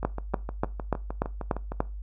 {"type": "two click trains", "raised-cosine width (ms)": 1, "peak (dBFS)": [-10, -19], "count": [7, 12], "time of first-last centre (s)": [[0.05, 1.804], [0.03, 1.72]], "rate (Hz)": [3.42, 6.51], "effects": ["noise-tail reverb RT60 0.3 s tail -20 dB re dry", "added 50 Hz sine -34 dBFS peak until 2.02 s"]}